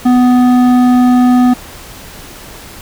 sine tone with hard clipping, 248.7 Hz, B3, 12 cents sharp, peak -7 dBFS, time 0.05-1.54 s, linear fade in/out 10 ms, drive 10 dB, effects pink hiss -32 dBFS RMS until 2.81 s

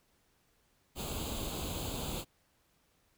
pink noise with comb filter, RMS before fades -38 dBFS, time 0.95-2.25 s, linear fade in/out 50 ms, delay 0.27 ms, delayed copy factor +0.8, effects pink hiss -72 dBFS RMS until 3.17 s

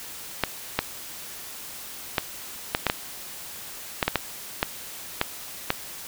clicks, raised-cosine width 0.3 ms, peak -4 dBFS, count 12, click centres 0.437 / 0.79 / 2.182 / 2.749 / 2.867 / 2.899 / 4.028 / 4.08 / 4.157 / 4.629 / 5.214 / 5.704 s, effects white hiss -39 dBFS RMS until 6.07 s

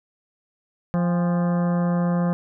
harmonic tone with a mistuned harmonic, 174.61 Hz, F3, in tune, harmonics 1 / 2 / 3 / 4 / 5 / 6 / 7 / 8 / 9 / 10, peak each -19 / -36 / -29 / -35 / -37 / -37 / -38 / -47 / -43 / -48 dBFS, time 0.94-2.33 s, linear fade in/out 0 ms, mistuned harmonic 5, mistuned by -110 cents, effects none

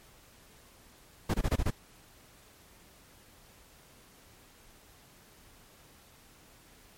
brown noise bursts, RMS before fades -27 dBFS, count 6, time 1.29-1.706 s, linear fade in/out 10 ms, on 51 ms, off 22 ms, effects pink hiss -58 dBFS RMS until 6.97 s + MP3 64 kbps

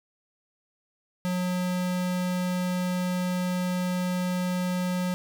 square tone, 181 Hz, F#3, 38 cents flat, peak -26 dBFS, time 1.25-5.14 s, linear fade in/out 0 ms, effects none

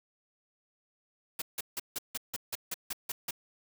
white noise bursts, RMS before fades -35 dBFS, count 11, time 1.39-3.309 s, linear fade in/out 5 ms, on 29 ms, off 160 ms, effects none

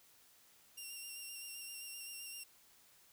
10% pulse tone with vibrato, 2766 Hz, F7, 17 cents flat, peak -38 dBFS, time 0.77-2.44 s, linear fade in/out 10 ms, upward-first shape square, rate 7.7 Hz, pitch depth 19 cents each way, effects white hiss -66 dBFS RMS until 3.12 s

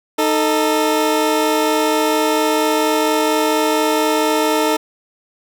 20% pulse tone pair together, 309.7 / 442.4 Hz, D#4 / A4, -8 / +9 cents, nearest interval tritone, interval 617 cents, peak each -12 dBFS, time 0.18-4.77 s, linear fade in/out 10 ms, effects none

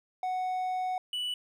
triangle tone pair in turn, 740 / 2960 Hz, F#5 / F#7, 0 / 0 cents, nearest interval 2 octaves, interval 2400 cents, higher second, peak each -27 / -29 dBFS, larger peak first, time 0.23-0.98 / 1.13-1.34 s, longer first, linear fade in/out 2 ms, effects none

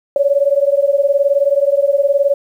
sine beating tone pair, 554.4 / 573.4 Hz, C#5 / D5, 0 / -42 cents, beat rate 19 Hz, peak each -13 / -14 dBFS, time 0.16-2.34 s, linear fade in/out 2 ms, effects 8-bit

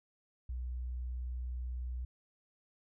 sine tone, 61.8 Hz, B1, 2 cents sharp, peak -36 dBFS, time 0.49-2.05 s, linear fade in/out 5 ms, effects none

